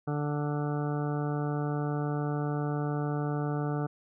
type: harmonic tone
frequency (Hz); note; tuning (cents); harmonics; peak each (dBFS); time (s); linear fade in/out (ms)
147.1; D3; +3; 1 / 2 / 3 / 4 / 5 / 6 / 8 / 9 / 10; -30 / -35 / -37 / -43 / -40 / -45 / -45 / -45 / -48; 0.07-3.87; 10
effects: none